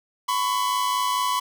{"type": "tone pair together", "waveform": "45% pulse", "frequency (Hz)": [1004.2, 1108.7], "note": ["B5", "C#6"], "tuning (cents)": [29, 0], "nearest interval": "major second", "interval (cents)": 171, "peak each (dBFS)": [-23, -26], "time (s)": [0.28, 1.4], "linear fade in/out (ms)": 10, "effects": []}